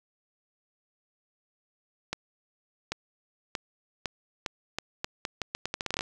accelerating click train, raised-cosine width 0.2 ms, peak -13 dBFS, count 19, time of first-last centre 2.13-6.009 s, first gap 790 ms, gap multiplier 0.8, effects none

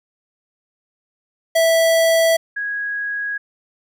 square / sine tone pair in turn, 657 / 1655.5 Hz, E5 / G#6, -6 / -6 cents, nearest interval octave + major third, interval 1600 cents, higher second, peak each -13 / -21 dBFS, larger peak first, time 1.55-2.37 / 2.56-3.38 s, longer neither, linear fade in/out 10 ms, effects none

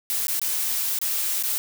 blue noise with dropouts, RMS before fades -25 dBFS, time 0.1-1.58 s, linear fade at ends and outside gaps 0 ms, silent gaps 0.27-0.282 / 0.395-0.416 / 0.988-1.015 / 1.426-1.436 s, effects none

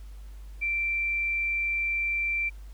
sine tone, 2349 Hz, D7, in tune, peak -25 dBFS, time 0.61-2.5 s, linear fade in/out 20 ms, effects added 50 Hz sine -40 dBFS peak until 2.73 s + pink hiss -60 dBFS RMS until 2.73 s

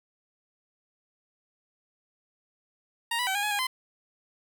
15% pulse tone with pitch steps, 932 / 983 / 765 / 815 / 840 / 817 / 1030 Hz, A#5 / B5 / G5 / G#5 / G#5 / G#5 / C6, -1 / -8 / -42 / -33 / +19 / -29 / -28 cents, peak -20 dBFS, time 3.11-3.67 s, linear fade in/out 5 ms, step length 80 ms, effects none

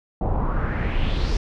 brown noise with low-pass filter sweep, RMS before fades -22 dBFS, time 0.21-1.37 s, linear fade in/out 2 ms, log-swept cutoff 710 to 5400 Hz, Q 3.4, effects none

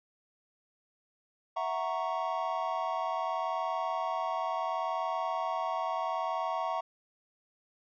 triangle chord, F# dominant seventh, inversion third, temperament equal, 659.3 / 740 / 932.3 / 1108.7 Hz, E5 / F#5 / A#5 / C#6, 0 / 0 / 0 / 0 cents, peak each -34 dBFS, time 1.56-6.81 s, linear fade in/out 10 ms, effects resampled to 16000 Hz

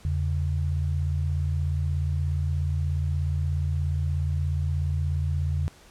sine tone pair together, 83.19 / 140 Hz, E2 / C#3, +16 / +18 cents, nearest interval major sixth, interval 902 cents, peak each -24 / -29 dBFS, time 0.05-5.68 s, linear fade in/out 0 ms, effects pink hiss -53 dBFS RMS until 5.9 s + low-pass 10000 Hz 12 dB/octave

